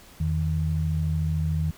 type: tone pair together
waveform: sine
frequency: 83.34 / 156.9 Hz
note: E2 / D#3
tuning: +19 / +15 cents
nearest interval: major seventh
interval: 1096 cents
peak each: -25 dBFS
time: 0.2-1.71 s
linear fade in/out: 5 ms
effects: pink hiss -50 dBFS RMS until 1.77 s